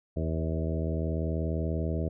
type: harmonic tone with a mistuned harmonic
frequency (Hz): 80.3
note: E2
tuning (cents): -45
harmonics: 1 / 2 / 3 / 4 / 5 / 6 / 7 / 8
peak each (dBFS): -30 / -33 / -38 / -38 / -39 / -41 / -42 / -40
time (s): 0.16-2.09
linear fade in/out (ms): 10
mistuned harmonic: 7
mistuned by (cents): -18
effects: none

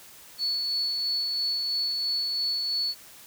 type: tone with tremolo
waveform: sine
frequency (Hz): 4424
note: C#8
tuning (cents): -4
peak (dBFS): -24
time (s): 0.38-2.95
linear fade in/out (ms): 50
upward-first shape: sine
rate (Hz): 3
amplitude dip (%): 25
effects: white hiss -49 dBFS RMS until 3.26 s

